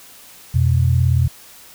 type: tone pair together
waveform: sine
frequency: 87.31 / 125.29 Hz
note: F2 / B2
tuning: 0 / +25 cents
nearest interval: tritone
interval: 625 cents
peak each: -15 dBFS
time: 0.54-1.28 s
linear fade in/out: 10 ms
effects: white hiss -43 dBFS RMS until 1.74 s